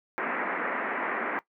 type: band-pass noise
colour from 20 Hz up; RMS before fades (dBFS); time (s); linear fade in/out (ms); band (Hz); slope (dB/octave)
white; -31; 0.18-1.39; 0; 210 to 2100; 48
effects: noise-tail reverb RT60 0.1 s tail -17 dB re dry